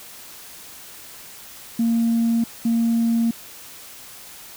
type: tone bursts at uneven times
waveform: sine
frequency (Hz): 230.6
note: A#3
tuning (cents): -19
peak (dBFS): -15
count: 2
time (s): 1.79-2.44 / 2.65-3.31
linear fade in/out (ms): 5
effects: tanh soft clip ceiling -13 dBFS + white hiss -41 dBFS RMS until 4.56 s